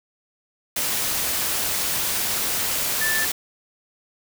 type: tone in noise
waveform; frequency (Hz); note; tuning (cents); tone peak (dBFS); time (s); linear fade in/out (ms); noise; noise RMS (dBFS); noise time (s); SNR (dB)
sine; 1760; A6; 0; -22; 3.01-3.25; 5; white; -24; 0.76-3.32; -1
effects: none